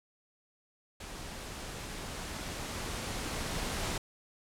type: noise with level ramp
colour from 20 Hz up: pink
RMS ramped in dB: -44 to -34 dBFS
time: 1-3.98 s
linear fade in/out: 5 ms
effects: low-pass 10000 Hz 12 dB/octave